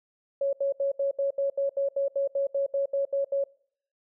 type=tone bursts; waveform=sine; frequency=554.4 Hz; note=C#5; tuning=in tune; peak=-23 dBFS; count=16; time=0.41-3.44 s; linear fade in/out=5 ms; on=120 ms; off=74 ms; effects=noise-tail reverb RT60 0.6 s tail -23 dB re dry